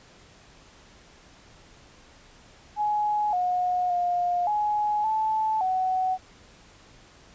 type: tone with pitch steps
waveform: sine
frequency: 839 / 723 / 708 / 839 / 872 / 747 Hz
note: G#5 / F#5 / F5 / G#5 / A5 / F#5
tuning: +17 / -40 / +23 / +17 / -16 / +16 cents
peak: -22 dBFS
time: 2.76-6.18 s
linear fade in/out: 50 ms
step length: 570 ms
effects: pink hiss -53 dBFS RMS until 7.34 s + resampled to 16000 Hz